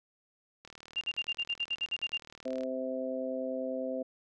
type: click train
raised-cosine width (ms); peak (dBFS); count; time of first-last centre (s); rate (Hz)
0.2; -31; 78; 0.65-2.635; 38.8
type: tone bursts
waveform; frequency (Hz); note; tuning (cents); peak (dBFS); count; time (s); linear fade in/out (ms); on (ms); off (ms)
sine; 2794; F7; 0; -29; 12; 0.96-2.178; 10; 52; 54
type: harmonic tone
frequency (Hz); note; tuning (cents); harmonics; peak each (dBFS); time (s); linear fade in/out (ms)
130; C3; -11; 2 / 3 / 4 / 5; -37 / -46 / -35 / -39; 2.45-4.03; 10
effects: none